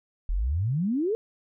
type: exponential sweep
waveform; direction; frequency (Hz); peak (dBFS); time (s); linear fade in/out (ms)
sine; up; 37.72 to 466.2; -23; 0.29-1.15; 0
effects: none